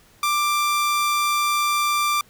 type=tone; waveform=sawtooth; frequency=1181 Hz; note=D6; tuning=9 cents sharp; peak=-15 dBFS; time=0.23-2.21 s; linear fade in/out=2 ms; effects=pink hiss -54 dBFS RMS until 2.29 s